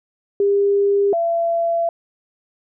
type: tone pair in turn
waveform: sine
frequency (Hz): 401.5 / 675.2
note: G4 / E5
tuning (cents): +41 / +41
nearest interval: major sixth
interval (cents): 900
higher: second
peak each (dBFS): -13 / -16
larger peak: first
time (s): 0.4-1.13 / 1.13-1.89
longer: second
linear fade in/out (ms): 2
effects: none